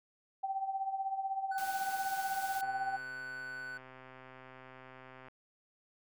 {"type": "tone with tremolo", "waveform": "sine", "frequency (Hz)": 776, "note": "G5", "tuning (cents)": -18, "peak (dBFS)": -30, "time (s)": [0.43, 2.97], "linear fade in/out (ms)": 10, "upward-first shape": "triangle", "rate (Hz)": 16, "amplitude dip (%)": 75}
{"type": "tone", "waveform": "triangle", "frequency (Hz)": 1495, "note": "F#6", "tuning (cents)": 17, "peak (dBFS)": -39, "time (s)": [1.51, 3.78], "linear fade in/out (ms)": 10}
{"type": "noise", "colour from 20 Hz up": "white", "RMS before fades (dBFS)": -46, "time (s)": [1.58, 2.61], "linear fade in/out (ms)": 0}
{"type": "click train", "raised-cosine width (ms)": 0.5, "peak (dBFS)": -37, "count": 346, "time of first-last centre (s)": [2.63, 5.284], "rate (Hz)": 130}
{"effects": []}